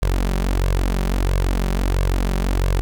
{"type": "tone with flanger", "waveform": "sawtooth", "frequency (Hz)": 46, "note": "F#1", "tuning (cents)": -9, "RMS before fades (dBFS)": -19, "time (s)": [0.02, 2.81], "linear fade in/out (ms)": 0, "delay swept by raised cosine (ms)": [1.8, 5.3], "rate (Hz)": 1.5, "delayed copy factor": 0.65, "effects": []}